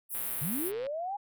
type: high-pass noise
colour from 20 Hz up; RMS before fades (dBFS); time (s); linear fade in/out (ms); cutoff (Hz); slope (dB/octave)
pink; -35; 0.09-0.72; 50; 9900; 48
type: click train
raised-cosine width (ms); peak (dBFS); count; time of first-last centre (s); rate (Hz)
0.3; -30; 87; 0.15-0.867; 120
type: linear sweep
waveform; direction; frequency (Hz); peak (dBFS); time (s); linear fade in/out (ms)
sine; up; 123.47 to 830.6; -32; 0.41-1.17; 10
effects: none